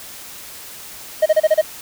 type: tone bursts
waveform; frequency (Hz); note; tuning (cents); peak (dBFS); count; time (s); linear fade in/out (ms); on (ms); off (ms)
triangle; 624; D#5; +5; -7; 6; 1.22-1.615; 10; 40; 31
effects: white hiss -36 dBFS RMS until 1.81 s